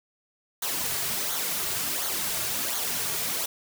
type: noise with flanger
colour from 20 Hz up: white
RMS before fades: -29 dBFS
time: 0.62-3.46 s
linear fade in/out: 5 ms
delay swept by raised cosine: 0.38 to 3.98 ms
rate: 1.4 Hz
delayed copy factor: -0.6
effects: none